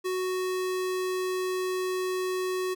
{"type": "tone", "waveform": "square", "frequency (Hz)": 370, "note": "F#4", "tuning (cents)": 0, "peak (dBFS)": -28, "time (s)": [0.04, 2.75], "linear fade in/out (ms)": 20, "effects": []}